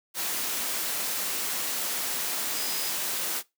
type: tone in noise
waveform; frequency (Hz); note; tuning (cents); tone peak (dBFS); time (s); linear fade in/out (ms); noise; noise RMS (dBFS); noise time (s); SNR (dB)
sine; 4978; D#8; 0; -35; 2.54-2.93; 50; white; -30; 0.14-3.43; -8
effects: noise-tail reverb RT60 0.2 s tail -20 dB re dry + high-pass 200 Hz 12 dB/octave